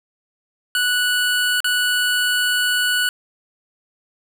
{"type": "tone with dropouts", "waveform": "25% pulse", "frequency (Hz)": 1476, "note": "F#6", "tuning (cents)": -5, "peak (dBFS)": -13, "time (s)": [0.75, 3.09], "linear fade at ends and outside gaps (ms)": 1, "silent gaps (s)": [1.604, 1.644], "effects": []}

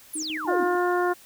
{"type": "exponential sweep", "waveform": "sine", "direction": "down", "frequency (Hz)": [11960, 227.9], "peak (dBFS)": -29, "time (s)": [0.13, 0.64], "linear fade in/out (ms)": 10}
{"type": "tone with tremolo", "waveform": "sine", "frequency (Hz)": 311.6, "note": "D#4", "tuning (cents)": 3, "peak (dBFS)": -31, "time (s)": [0.15, 0.76], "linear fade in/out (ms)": 10, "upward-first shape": "square", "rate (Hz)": 6.7, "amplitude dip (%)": 50}
{"type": "harmonic tone", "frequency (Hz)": 355.9, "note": "F4", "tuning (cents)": 33, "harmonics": [1, 2, 3, 4, 5], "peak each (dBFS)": [-23, -27, -29, -30, -36], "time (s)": [0.47, 1.14], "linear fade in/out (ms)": 20}
{"effects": ["white hiss -51 dBFS RMS until 1.25 s"]}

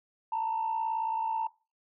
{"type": "tone pair together", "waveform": "sine", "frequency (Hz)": [891, 949.5], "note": ["A5", "A#5"], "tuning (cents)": [22, 32], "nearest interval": "minor second", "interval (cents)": 110, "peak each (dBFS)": [-28, -33], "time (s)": [0.32, 1.47], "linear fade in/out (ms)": 5, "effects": ["noise-tail reverb RT60 0.3 s tail -19 dB re dry", "tanh soft clip ceiling -23 dBFS"]}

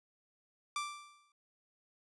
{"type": "tone with exponential decay", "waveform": "sawtooth", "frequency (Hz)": 1174.7, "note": "D6", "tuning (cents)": 0, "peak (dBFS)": -29, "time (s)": [0.76, 1.32], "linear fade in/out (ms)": 2, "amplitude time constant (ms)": 120, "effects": ["resampled to 24000 Hz"]}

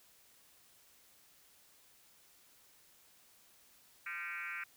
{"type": "tone with frequency modulation", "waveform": "sine", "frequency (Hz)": 1900, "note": "A#6", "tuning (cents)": 33, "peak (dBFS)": -39, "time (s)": [4.06, 4.64], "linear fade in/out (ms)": 5, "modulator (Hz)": 173, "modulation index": 3.4, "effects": ["white hiss -65 dBFS RMS until 4.76 s"]}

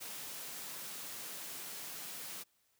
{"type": "high-pass noise", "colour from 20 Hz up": "white", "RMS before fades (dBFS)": -45, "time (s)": [0, 2.44], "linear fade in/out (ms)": 20, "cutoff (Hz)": 120, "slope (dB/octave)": 96, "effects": ["white hiss -75 dBFS RMS until 2.79 s"]}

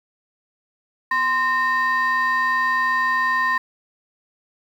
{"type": "tone pair together", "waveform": "sine", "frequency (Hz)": [1038.7, 1832], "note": ["C6", "A#6"], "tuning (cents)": [-13, -31], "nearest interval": "minor seventh", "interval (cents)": 982, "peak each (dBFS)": -18, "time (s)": [1.11, 3.58], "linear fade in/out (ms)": 5, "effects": ["tanh soft clip ceiling -14 dBFS", "8-bit"]}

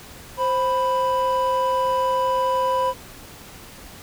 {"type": "tone pair together", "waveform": "triangle", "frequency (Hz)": [524.6, 991], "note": ["C5", "B5"], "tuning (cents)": [4, 6], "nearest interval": "major seventh", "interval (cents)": 1102, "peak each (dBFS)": [-20, -18], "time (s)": [0.37, 2.94], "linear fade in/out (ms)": 50, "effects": ["tanh soft clip ceiling -9 dBFS", "pink hiss -42 dBFS RMS until 4.02 s"]}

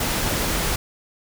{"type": "noise", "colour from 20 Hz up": "pink", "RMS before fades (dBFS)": -23, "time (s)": [0, 0.76], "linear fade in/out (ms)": 5, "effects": []}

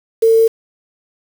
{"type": "tone with quantisation", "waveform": "sine", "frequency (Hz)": 450.6, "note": "A4", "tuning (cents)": 41, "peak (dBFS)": -7, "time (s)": [0.22, 0.48], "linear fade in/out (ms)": 10, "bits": 5, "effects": []}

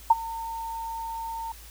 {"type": "tone with ADSR envelope", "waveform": "sine", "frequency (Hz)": 910, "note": "A#5", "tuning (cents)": -42, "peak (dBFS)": -10, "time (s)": [0.1, 1.52], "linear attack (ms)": 8, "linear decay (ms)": 28, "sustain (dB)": -21, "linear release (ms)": 3, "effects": ["added 55 Hz sine -46 dBFS peak until 1.7 s", "white hiss -49 dBFS RMS until 1.7 s"]}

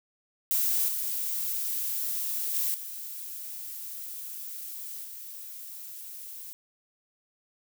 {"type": "noise with level steps", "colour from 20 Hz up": "violet", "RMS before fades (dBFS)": [-26, -31, -28, -39, -42], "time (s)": [0.51, 6.53], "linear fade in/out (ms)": 0, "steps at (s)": [0.88, 2.54, 2.74, 5.04], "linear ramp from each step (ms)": 5, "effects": []}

